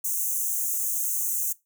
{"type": "high-pass noise", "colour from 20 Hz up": "white", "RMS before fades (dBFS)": -27, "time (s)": [0.04, 1.53], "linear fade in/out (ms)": 10, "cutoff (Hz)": 6100, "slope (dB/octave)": 96, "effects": ["noise-tail reverb RT60 0.2 s tail -20 dB re dry"]}